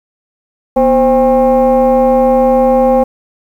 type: tone with frequency modulation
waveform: sine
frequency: 523.3 Hz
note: C5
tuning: in tune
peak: -5 dBFS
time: 0.76-3.04 s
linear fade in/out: 10 ms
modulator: 280 Hz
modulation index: 0.99
effects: tanh soft clip ceiling -2 dBFS + 7-bit